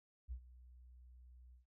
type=tone with ADSR envelope; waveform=sine; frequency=61.74 Hz; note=B1; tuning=in tune; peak=-40 dBFS; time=0.28-1.66 s; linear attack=37 ms; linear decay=79 ms; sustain=-17 dB; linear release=130 ms; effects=none